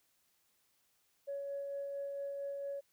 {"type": "tone with tremolo", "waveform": "sine", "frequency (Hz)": 560, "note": "C#5", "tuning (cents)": 18, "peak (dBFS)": -36, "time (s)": [1.27, 2.81], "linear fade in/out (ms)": 20, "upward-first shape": "sine", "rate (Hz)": 4.4, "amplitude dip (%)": 25, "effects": ["tanh soft clip ceiling -33 dBFS", "white hiss -75 dBFS RMS until 2.92 s"]}